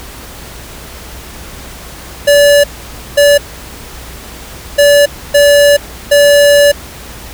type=tone bursts at uneven times; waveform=square; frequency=576 Hz; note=D5; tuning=34 cents flat; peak=-4 dBFS; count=5; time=2.27-2.64 / 3.17-3.38 / 4.78-5.06 / 5.34-5.77 / 6.11-6.72 s; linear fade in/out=10 ms; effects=added 60 Hz sine -33 dBFS peak until 7.33 s + pink hiss -30 dBFS RMS until 7.33 s